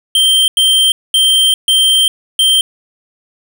square tone bursts at uneven times, 3141 Hz, G7, 3 cents sharp, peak -8 dBFS, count 5, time 0.15-0.48 / 0.57-0.92 / 1.14-1.54 / 1.68-2.08 / 2.39-2.61 s, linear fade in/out 2 ms, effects none

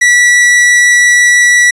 45% pulse tone, 1949 Hz, B6, 23 cents flat, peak -4 dBFS, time 0.01-1.71 s, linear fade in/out 10 ms, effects resampled to 22050 Hz

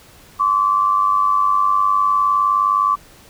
sine tone pair together, 1050 / 1149.6 Hz, C6 / D6, +6 / -37 cents, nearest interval major second, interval 157 cents, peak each -19 / -14 dBFS, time 0.39-2.96 s, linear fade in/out 20 ms, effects pink hiss -46 dBFS RMS until 3.29 s

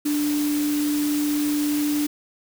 sine tone in noise, 294.9 Hz, D4, 7 cents sharp, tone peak -20 dBFS, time 0.05-2.07 s, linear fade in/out 10 ms, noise white, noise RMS -32 dBFS, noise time 0.05-2.07 s, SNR +9 dB, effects none

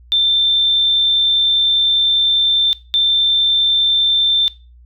sine tone pair in turn, 3565 / 3565 Hz, A7 / A7, +22 / +22 cents, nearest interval unison, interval 0 cents, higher neither, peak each -11 dBFS, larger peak neither, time 0.12-2.73 / 2.94-4.48 s, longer first, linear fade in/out 0 ms, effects noise-tail reverb RT60 0.3 s tail -19 dB re dry + added 60 Hz sine -41 dBFS peak until 4.85 s

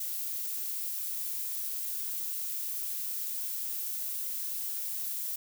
violet noise, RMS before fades -35 dBFS, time 0-5.36 s, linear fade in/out 5 ms, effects none

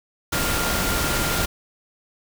sine tone in noise, 1400 Hz, F6, 4 cents sharp, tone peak -29 dBFS, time 0.32-1.46 s, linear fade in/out 10 ms, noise pink, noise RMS -23 dBFS, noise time 0.32-1.46 s, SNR -9 dB, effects none

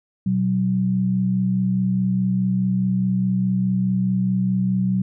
sine tone pair together, 122.71 / 187.5 Hz, B2 / F#3, -11 / +23 cents, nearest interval perfect fifth, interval 734 cents, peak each -24 / -18 dBFS, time 0.26-5.02 s, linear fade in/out 5 ms, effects none

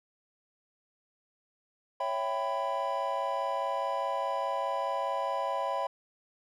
triangle chord, C# half-diminished seventh, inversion none, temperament equal with one note detuned, 554.4 / 659.3 / 784 / 997.5 Hz, C#5 / E5 / G5 / B5, 0 / 0 / 0 / +17 cents, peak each -33 / -34 / -34 / -31 dBFS, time 2-5.87 s, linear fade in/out 5 ms, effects none

